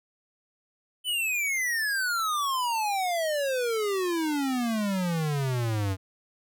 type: exponential sweep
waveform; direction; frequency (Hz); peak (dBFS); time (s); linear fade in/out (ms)
square; down; 3050 to 92.8; -26; 1.04-5.97; 50
effects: none